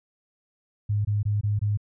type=tone bursts; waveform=sine; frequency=103.83 Hz; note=G#2; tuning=in tune; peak=-21 dBFS; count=5; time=0.89-1.774 s; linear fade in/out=10 ms; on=160 ms; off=21 ms; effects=none